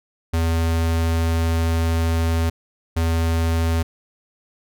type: tone bursts at uneven times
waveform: square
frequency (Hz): 82.41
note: E2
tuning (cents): 0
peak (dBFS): -18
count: 2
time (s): 0.33-2.5 / 2.96-3.83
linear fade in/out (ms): 10
effects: none